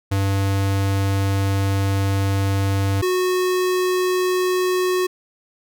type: tone pair in turn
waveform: square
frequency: 98 / 366.5 Hz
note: G2 / F#4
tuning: 0 / -16 cents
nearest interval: octave + major seventh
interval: 2284 cents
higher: second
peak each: -18 / -18 dBFS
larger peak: neither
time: 0.11-3.02 / 3.02-5.07 s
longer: first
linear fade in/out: 10 ms
effects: none